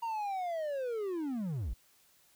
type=linear sweep; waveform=triangle; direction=down; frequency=938 to 39.6 Hz; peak=-31 dBFS; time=0.02-1.74 s; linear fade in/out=10 ms; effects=white hiss -66 dBFS RMS until 2.35 s